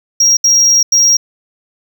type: tone bursts at uneven times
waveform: triangle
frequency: 5630 Hz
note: F8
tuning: 13 cents sharp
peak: -5 dBFS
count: 3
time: 0.2-0.37 / 0.44-0.83 / 0.92-1.17 s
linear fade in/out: 5 ms
effects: none